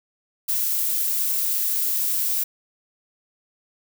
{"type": "noise", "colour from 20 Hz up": "violet", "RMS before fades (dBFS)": -23, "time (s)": [0.48, 2.44], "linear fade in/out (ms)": 10, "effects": []}